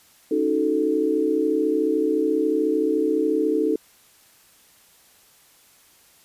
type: chord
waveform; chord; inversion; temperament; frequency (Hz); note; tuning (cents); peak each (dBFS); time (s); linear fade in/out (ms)
sine; D# half-diminished seventh; third; equal; 277.2 / 311.1 / 370 / 440; C#4 / D#4 / F#4 / A4; 0 / 0 / 0 / 0; -28 / -22 / -28 / -22; 0.31-3.76; 5
effects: white hiss -55 dBFS RMS until 6.24 s + resampled to 32000 Hz